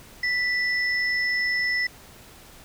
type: tone pair together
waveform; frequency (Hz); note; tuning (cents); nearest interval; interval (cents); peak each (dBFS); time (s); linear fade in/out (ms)
sine; 1975.5 / 5274; B6 / E8; 0 / 0; octave + perfect fourth; 1700; -22 / -31; 0.23-1.87; 5
effects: pink hiss -48 dBFS RMS until 2.64 s